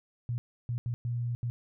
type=tone bursts at uneven times; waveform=sine; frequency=119.8 Hz; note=A#2; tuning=48 cents sharp; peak=-29 dBFS; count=5; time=0.29-0.38 / 0.69-0.78 / 0.86-0.94 / 1.05-1.35 / 1.43-1.5 s; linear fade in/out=0 ms; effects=none